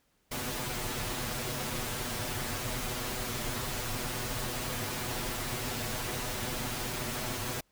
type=noise with comb filter; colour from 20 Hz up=pink; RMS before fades=-35 dBFS; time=0.31-7.61 s; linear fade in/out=10 ms; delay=8.1 ms; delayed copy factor=+0.85; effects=pink hiss -72 dBFS RMS until 7.71 s